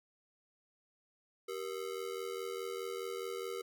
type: ring-modulated tone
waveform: square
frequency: 430 Hz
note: A4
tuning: 40 cents flat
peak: -36 dBFS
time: 1.48-3.62 s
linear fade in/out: 10 ms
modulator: 42.4 Hz
effects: none